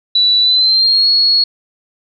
sine tone with pitch glide, 3951 to 4334 Hz, B7 to C#8, 0 to -40 cents, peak -8 dBFS, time 0.15-1.44 s, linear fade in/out 5 ms, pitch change +160 cents, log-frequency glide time 0.41-1.08 s, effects none

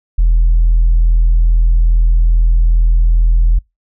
sine tone, 41.2 Hz, E1, in tune, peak -5 dBFS, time 0.18-3.59 s, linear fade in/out 10 ms, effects noise-tail reverb RT60 0.2 s tail -26 dB re dry + tanh soft clip ceiling -4 dBFS

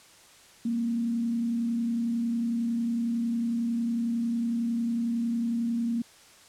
sine tone with frequency modulation, 233.1 Hz, A#3, in tune, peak -25 dBFS, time 0.65-6.02 s, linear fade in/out 5 ms, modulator 31 Hz, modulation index 0.3, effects white hiss -54 dBFS RMS until 6.48 s + low-pass 9000 Hz 12 dB/octave

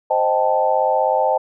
sine chord, A half-diminished seventh, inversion first, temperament equal, 523.3 / 622.3 / 784 / 880 Hz, C5 / Eb5 / G5 / A5, 0 / 0 / 0 / 0 cents, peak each -20 dBFS, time 0.1-1.38 s, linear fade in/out 10 ms, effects none

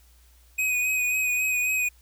square tone with vibrato, 2502 Hz, D#7, 9 cents sharp, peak -23 dBFS, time 0.58-1.89 s, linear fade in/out 10 ms, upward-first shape sine, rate 3.7 Hz, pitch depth 26 cents each way, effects added 60 Hz sine -54 dBFS peak until 2.01 s + white hiss -61 dBFS RMS until 2.01 s

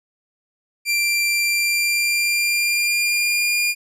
sawtooth tone with pitch glide, 2363 to 2414 Hz, D7 to D7, +10 to +47 cents, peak -14 dBFS, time 0.85-3.75 s, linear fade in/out 50 ms, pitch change +37 cents, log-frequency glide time 1.38-3.56 s, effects resampled to 32000 Hz

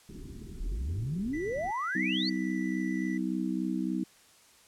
pink low-pass noise, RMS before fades -44 dBFS, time 0.09-1.71 s, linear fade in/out 2 ms, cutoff 410 Hz, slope 96 dB/octave
sine exponential sweep, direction up, 33.89 to 4699 Hz, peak -30 dBFS, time 0.6-2.3 s, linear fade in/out 10 ms
triangle tone with vibrato, 1975.5 Hz, B6, in tune, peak -39 dBFS, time 1.33-3.18 s, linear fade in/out 10 ms, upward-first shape sine, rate 7.7 Hz, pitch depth 9 cents each way
harmonic tone, 63.5 Hz, B1, 49 cents sharp, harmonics 3 / 4 / 5, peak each -33 / -33 / -33 dBFS, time 1.95-4.04 s, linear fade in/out 5 ms
effects white hiss -59 dBFS RMS until 4.67 s + low-pass 10000 Hz 12 dB/octave

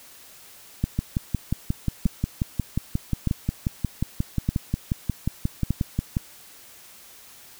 two click trains, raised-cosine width 5 ms, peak -10 / -9 dBFS, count 30 / 5, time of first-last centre 0.99-6.169 / 0.84-5.706 s, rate 5.6 / 0.822 Hz, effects white hiss -48 dBFS RMS until 7.59 s

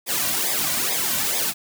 white noise with flanger, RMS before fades -23 dBFS, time 0.06-1.54 s, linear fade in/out 50 ms, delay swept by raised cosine 0.69 to 2.39 ms, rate 2.3 Hz, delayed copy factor -0.85, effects none

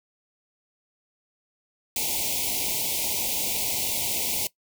white band-stop noise, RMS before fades -27 dBFS, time 1.96-4.47 s, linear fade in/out 2 ms, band 960 to 2100 Hz, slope 96 dB/octave, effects noise-tail reverb RT60 0.1 s tail -19 dB re dry

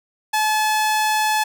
sawtooth tone, 860 Hz, A5, 40 cents flat, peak -13 dBFS, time 0.33-1.44 s, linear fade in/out 10 ms, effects none

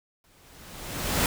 pink noise with exponential growth, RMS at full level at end -22 dBFS, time 0.24-1.26 s, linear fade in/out 1 ms, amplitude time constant 220 ms, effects none

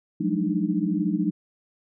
sine tone cluster, 175.1 / 188.9 / 211 / 295.2 / 311 Hz, F3 / F#3 / G#3 / D4 / D#4, +5 / +36 / +28 / +9 / -1 cents, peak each -28 dBFS, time 0.2-1.31 s, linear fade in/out 10 ms, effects none

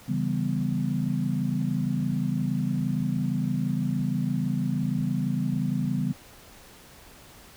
sine chord, C# half-diminished seventh, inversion none, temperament equal, 138.59 / 164.81 / 196 / 246.9 Hz, C#3 / E3 / G3 / B3, 0 / 0 / 0 / 0 cents, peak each -29 / -30 / -29 / -30 dBFS, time 0.08-6.13 s, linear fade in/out 10 ms, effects pink hiss -50 dBFS RMS until 7.56 s

